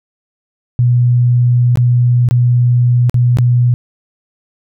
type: tone with dropouts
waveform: sine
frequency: 122.2 Hz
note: B2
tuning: 18 cents flat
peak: -7 dBFS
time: 0.79-3.74 s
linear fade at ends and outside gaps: 0 ms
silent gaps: 1.757-1.773 / 2.288-2.31 / 3.096-3.143 / 3.371-3.386 s
effects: none